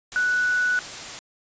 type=tone in noise; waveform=sine; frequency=1480 Hz; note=F#6; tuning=in tune; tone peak=-19 dBFS; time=0.16-0.79 s; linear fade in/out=0 ms; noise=white; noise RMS=-35 dBFS; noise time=0.12-1.19 s; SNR=+13 dB; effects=resampled to 16000 Hz